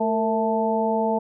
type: harmonic tone with a mistuned harmonic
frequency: 220 Hz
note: A3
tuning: in tune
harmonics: 1 / 2 / 3 / 4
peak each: -25 / -25 / -25 / -25 dBFS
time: 0-1.19 s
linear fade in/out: 10 ms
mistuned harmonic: 2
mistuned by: +59 cents
effects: none